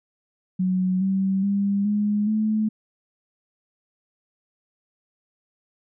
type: tone with pitch steps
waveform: sine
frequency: 185 / 192.3 / 199.89 / 207.8 / 216 Hz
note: F#3 / G3 / G3 / G#3 / A3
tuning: 0 / -33 / +34 / +1 / -32 cents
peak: -19 dBFS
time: 0.59-2.69 s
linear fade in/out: 10 ms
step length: 420 ms
effects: none